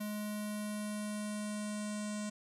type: tone with low-pass filter sweep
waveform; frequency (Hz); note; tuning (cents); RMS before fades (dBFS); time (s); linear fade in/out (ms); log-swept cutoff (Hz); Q
square; 209.7; G#3; +17; -39; 0-2.3; 10; 12000 to 8000; 4.6
effects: 12-bit